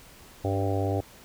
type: harmonic tone with a mistuned harmonic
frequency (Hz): 98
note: G2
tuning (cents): 0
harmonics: 1 / 3 / 4 / 5 / 6 / 7 / 8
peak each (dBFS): -27 / -32 / -33 / -34 / -35 / -35 / -36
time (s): 0.44-1.01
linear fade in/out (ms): 10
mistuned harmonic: 3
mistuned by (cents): -20
effects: pink hiss -51 dBFS RMS until 1.24 s